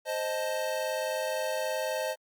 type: chord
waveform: square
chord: A diminished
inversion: first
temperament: equal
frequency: 523.3 / 622.3 / 880 Hz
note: C5 / Eb5 / A5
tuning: 0 / 0 / 0 cents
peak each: -34 / -33 / -38 dBFS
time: 0.05-2.16 s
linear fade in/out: 50 ms
effects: Opus 48 kbps